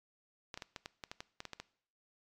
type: clicks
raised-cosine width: 0.2 ms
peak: -25 dBFS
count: 12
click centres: 0.542 / 0.575 / 0.622 / 0.762 / 0.859 / 1.038 / 1.115 / 1.205 / 1.404 / 1.453 / 1.533 / 1.6 s
effects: noise-tail reverb RT60 0.6 s tail -20 dB re dry + MP3 96 kbps